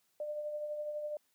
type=tone with tremolo; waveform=sine; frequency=598 Hz; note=D5; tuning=31 cents sharp; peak=-34 dBFS; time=0.2-1.17 s; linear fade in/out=2 ms; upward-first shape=triangle; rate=12 Hz; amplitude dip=45%; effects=white hiss -75 dBFS RMS until 1.34 s + high-pass 80 Hz 12 dB/octave